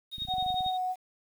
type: tone with tremolo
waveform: sine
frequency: 3729 Hz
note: A#7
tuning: in tune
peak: -29 dBFS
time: 0.11-0.78 s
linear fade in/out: 50 ms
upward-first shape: triangle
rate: 11 Hz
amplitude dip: 95%
type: clicks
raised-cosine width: 5 ms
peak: -33 dBFS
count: 12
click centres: 0.183 / 0.221 / 0.251 / 0.286 / 0.339 / 0.383 / 0.426 / 0.463 / 0.504 / 0.543 / 0.607 / 0.663 s
type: tone with vibrato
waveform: sine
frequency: 740 Hz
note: F#5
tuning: in tune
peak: -28 dBFS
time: 0.27-0.96 s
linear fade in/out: 50 ms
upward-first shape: sine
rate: 3.1 Hz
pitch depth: 9 cents each way
effects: 9-bit